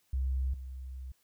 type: tone pair in turn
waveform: sine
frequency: 65.41 / 65 Hz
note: C2 / C2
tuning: 0 / -11 cents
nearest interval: unison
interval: 11 cents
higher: first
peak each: -28 / -39 dBFS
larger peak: first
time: 0.13-0.54 / 0.54-1.12 s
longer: second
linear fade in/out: 5 ms
effects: white hiss -72 dBFS RMS until 1.23 s